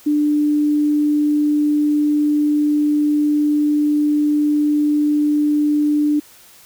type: tone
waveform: sine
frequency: 296.8 Hz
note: D4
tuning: 18 cents sharp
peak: -13 dBFS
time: 0.06-6.2 s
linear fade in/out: 10 ms
effects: white hiss -46 dBFS RMS until 6.65 s